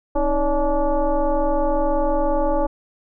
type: tone with frequency modulation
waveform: sine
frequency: 272.6 Hz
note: C#4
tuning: 29 cents flat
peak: -16 dBFS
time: 0.15-2.67 s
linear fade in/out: 10 ms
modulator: 294 Hz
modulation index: 2.1
effects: none